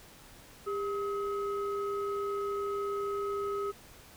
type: tone pair together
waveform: sine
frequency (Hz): 401.3 / 1274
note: G4 / D#6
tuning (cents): +41 / +41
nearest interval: octave + minor sixth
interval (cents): 2000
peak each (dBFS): -31 / -35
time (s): 0.66-3.72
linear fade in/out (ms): 20
effects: tanh soft clip ceiling -26 dBFS + pink hiss -54 dBFS RMS until 4.16 s